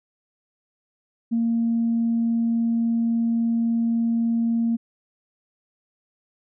sine tone, 230.9 Hz, A#3, 16 cents flat, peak -18 dBFS, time 1.31-4.77 s, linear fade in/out 20 ms, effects tanh soft clip ceiling -14 dBFS

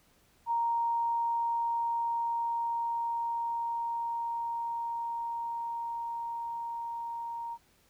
sine tone with level ramp, 932.3 Hz, A#5, in tune, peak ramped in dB -26 to -35 dBFS, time 0.46-7.58 s, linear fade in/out 50 ms, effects pink hiss -66 dBFS RMS until 7.89 s

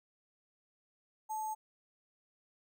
sine tone with sample-and-hold, 867 Hz, A5, 26 cents flat, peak -35 dBFS, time 1.29-1.55 s, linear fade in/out 20 ms, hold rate 7350 Hz, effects none

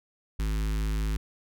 square tone with notch filter, 52.5 Hz, G#1, 19 cents sharp, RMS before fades -28 dBFS, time 0.39-1.17 s, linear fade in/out 5 ms, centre 640 Hz, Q 0.75, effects none

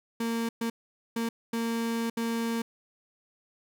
35% pulse tone bursts at uneven times, 230 Hz, A#3, 23 cents flat, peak -26 dBFS, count 5, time 0.2-0.49 / 0.61-0.7 / 1.16-1.29 / 1.53-2.1 / 2.17-2.62 s, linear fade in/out 5 ms, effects none

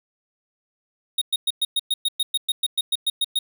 square tone bursts, 3734 Hz, A#7, 2 cents sharp, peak -19 dBFS, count 16, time 1.18-3.39 s, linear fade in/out 5 ms, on 35 ms, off 110 ms, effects none

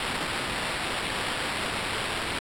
violet noise with sample-and-hold, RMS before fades -30 dBFS, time 0-2.39 s, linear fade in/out 2 ms, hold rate 6300 Hz, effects low-pass 10000 Hz 12 dB/octave

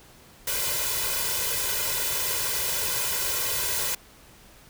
white noise with comb filter, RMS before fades -27 dBFS, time 0.47-3.95 s, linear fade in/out 5 ms, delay 2 ms, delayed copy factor +0.95, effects pink hiss -52 dBFS RMS until 4.69 s

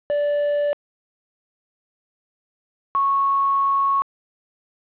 triangle / sine tone pair in turn, 583 / 1102.8 Hz, D5 / C#6, -13 / -9 cents, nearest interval major seventh, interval 1104 cents, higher second, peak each -16 dBFS, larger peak neither, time 0.1-0.73 / 2.95-4.02 s, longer second, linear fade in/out 0 ms, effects resampled to 8000 Hz + 8-bit

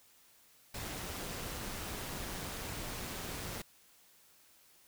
pink noise with amplitude modulation, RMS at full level -40 dBFS, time 0.74-3.62 s, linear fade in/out 5 ms, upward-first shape sine, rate 189 Hz, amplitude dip 35%, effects white hiss -64 dBFS RMS until 4.87 s

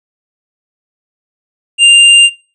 sine tone with hard clipping, 2794 Hz, F7, in tune, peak -3 dBFS, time 1.78-2.3 s, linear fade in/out 50 ms, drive 16 dB, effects noise-tail reverb RT60 0.4 s tail -22 dB re dry + resampled to 24000 Hz

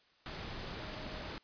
sine tone in noise, 622.3 Hz, D#5, in tune, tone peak -53 dBFS, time 0.79-1.29 s, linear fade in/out 0 ms, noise pink, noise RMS -43 dBFS, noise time 0.26-1.38 s, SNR -13 dB, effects white hiss -68 dBFS RMS until 1.43 s + resampled to 11025 Hz

